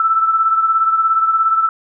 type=beating tone pair; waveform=sine; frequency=1321 / 1338 Hz; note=E6 / E6; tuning=+3 / +25 cents; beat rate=17 Hz; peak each=-12 / -20 dBFS; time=0-1.69 s; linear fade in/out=2 ms; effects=none